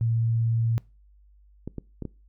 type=tone; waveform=sine; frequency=114.6 Hz; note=A#2; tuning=29 cents flat; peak=-21 dBFS; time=0.01-0.78 s; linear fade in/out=0 ms
type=clicks; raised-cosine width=3 ms; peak=-20 dBFS; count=4; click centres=1.676 / 1.783 / 2.023 / 2.053 s
effects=noise-tail reverb RT60 0.3 s tail -23 dB re dry + added 50 Hz sine -53 dBFS peak until 2.28 s